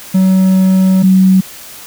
triangle / sine tone pair in turn, 188.4 / 188.4 Hz, F#3 / F#3, +32 / +32 cents, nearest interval unison, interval 0 cents, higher neither, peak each -4 dBFS, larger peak neither, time 0.14-1.03 / 1.03-1.41 s, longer first, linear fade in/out 10 ms, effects white hiss -32 dBFS RMS until 1.86 s

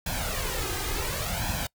pink noise with flanger, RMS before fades -30 dBFS, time 0.06-1.67 s, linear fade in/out 5 ms, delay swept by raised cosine 1.2 to 2.5 ms, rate 0.69 Hz, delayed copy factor +0.7, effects noise-tail reverb RT60 0.1 s tail -24 dB re dry

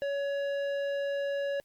triangle tone with tanh clipping, 562 Hz, C#5, 24 cents sharp, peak -31 dBFS, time 0.02-1.6 s, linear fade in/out 0 ms, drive 16 dB, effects white hiss -71 dBFS RMS until 1.64 s + Opus 48 kbps

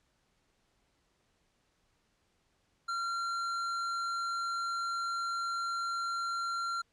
sine tone with tanh clipping, 1374 Hz, F6, 29 cents flat, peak -34 dBFS, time 2.88-6.82 s, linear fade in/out 10 ms, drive 14 dB, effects pink hiss -74 dBFS RMS until 6.92 s + low-pass 8000 Hz 12 dB/octave

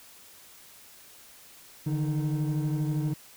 triangle tone cluster, 146.9 / 159.4 / 309.8 Hz, D3 / D#3 / D#4, +1 / +42 / -7 cents, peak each -24 / -31 / -30 dBFS, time 1.86-3.14 s, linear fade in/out 10 ms, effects tanh soft clip ceiling -20 dBFS + white hiss -52 dBFS RMS until 3.36 s

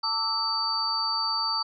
sine tone cluster, 898 / 1168 / 1307 / 4596 Hz, A5 / D6 / E6 / D8, +35 / -10 / -15 / -38 cents, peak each -32 / -35 / -33 / -26 dBFS, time 0.03-1.63 s, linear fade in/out 10 ms, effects none

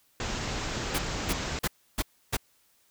pink low-pass noise, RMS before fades -33 dBFS, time 0.2-1.59 s, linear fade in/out 2 ms, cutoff 7600 Hz, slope 96 dB/octave
pink noise bursts, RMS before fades -27 dBFS, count 5, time 0.94-2.37 s, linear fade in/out 10 ms, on 46 ms, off 300 ms
effects white hiss -66 dBFS RMS until 2.9 s

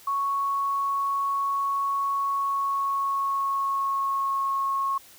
sine tone with pitch glide, 1108.7 to 1092.8 Hz, C#6 to C#6, 0 to -25 cents, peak -23 dBFS, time 0.07-4.98 s, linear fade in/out 5 ms, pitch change -25 cents, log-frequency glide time 2.26-4.45 s, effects white hiss -51 dBFS RMS until 5.18 s

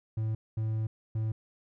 triangle tone bursts at uneven times, 110 Hz, A2, in tune, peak -26 dBFS, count 3, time 0.17-0.35 / 0.57-0.87 / 1.15-1.32 s, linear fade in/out 5 ms, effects none

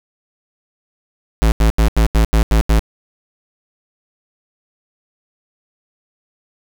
square tone bursts, 55 Hz, A1, in tune, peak -10 dBFS, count 8, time 1.42-2.793 s, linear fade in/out 0 ms, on 99 ms, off 83 ms, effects none

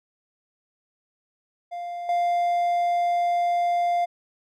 triangle tone with level steps, 698.5 Hz, F5, in tune, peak -28 / -18 dBFS, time 1.71-4.06 s, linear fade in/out 20 ms, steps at 2.09 s, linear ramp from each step 2 ms, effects none

